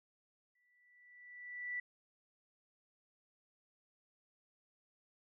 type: tone with exponential growth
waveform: sine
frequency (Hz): 1966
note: B6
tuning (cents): -8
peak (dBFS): -36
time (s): 0.55-1.8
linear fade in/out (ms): 5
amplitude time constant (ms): 270
effects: none